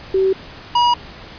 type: tone pair in turn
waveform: sine / square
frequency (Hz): 382.1 / 962.8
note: G4 / B5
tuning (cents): -44 / -44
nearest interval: octave + major third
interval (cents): 1600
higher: second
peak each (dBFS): -12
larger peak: neither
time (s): 0.14-0.33 / 0.75-0.94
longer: neither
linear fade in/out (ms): 5
effects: pink hiss -37 dBFS RMS until 1.38 s + resampled to 11025 Hz